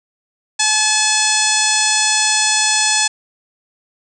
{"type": "harmonic tone", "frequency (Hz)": 859, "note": "A5", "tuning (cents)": -42, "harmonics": [1, 2, 3, 4, 5, 6, 7, 8, 9, 10], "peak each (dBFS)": [-22, -22, -22, -22, -22, -22, -22, -22, -22, -22], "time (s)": [0.59, 3.08], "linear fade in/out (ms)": 10, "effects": []}